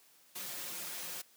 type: noise with comb filter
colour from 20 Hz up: white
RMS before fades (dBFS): -42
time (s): 0.35-1.22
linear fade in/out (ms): 10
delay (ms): 5.6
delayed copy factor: +0.85
effects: white hiss -64 dBFS RMS until 1.36 s + high-pass 150 Hz 12 dB/octave